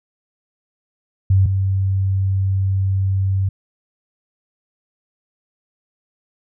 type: tone pair in turn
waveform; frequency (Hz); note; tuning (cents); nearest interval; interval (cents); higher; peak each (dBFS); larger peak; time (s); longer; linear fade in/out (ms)
sine; 95.9 / 96.27; G2 / G2; -37 / -31; unison; 6; second; -10 / -15; first; 1.3-1.46 / 1.46-3.49; second; 5
effects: none